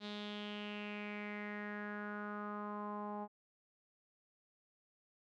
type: tone with low-pass filter sweep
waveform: sawtooth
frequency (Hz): 207.7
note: G#3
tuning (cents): 0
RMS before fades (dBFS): -44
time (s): 0-3.28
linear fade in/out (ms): 50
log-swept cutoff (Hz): 3900 to 880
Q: 5
effects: none